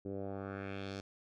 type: tone with low-pass filter sweep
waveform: 10% pulse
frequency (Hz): 98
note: G2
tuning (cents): 0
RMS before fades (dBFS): -42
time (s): 0.05-1.01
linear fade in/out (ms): 5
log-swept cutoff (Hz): 380 to 5800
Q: 1.9
effects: none